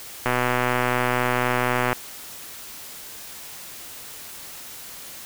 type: click train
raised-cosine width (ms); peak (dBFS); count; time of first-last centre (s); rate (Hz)
0.5; -6; 208; 0.26-1.929; 124
effects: white hiss -39 dBFS RMS until 5.25 s